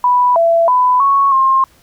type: tone with pitch steps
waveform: sine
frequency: 987 / 670 / 999 / 1107 / 1064 Hz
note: B5 / E5 / B5 / C#6 / C6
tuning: -1 / +28 / +20 / -3 / +29 cents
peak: -8 dBFS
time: 0.04-1.64 s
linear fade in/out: 2 ms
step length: 320 ms
effects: pink hiss -50 dBFS RMS until 1.82 s